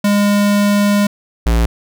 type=tone pair in turn; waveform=square; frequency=204.2 / 57.3 Hz; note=G#3 / A#1; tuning=-29 / -29 cents; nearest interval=octave + minor seventh; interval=2200 cents; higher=first; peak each=-11 dBFS; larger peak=neither; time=0.04-1.07 / 1.46-1.66 s; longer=first; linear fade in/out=5 ms; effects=none